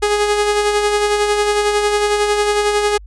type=tone with tremolo; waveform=sawtooth; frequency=415.3 Hz; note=G#4; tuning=in tune; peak=-8 dBFS; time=0.02-2.98 s; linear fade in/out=10 ms; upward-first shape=sine; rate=11 Hz; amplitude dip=40%; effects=added 50 Hz sine -34 dBFS peak until 3.06 s + resampled to 24000 Hz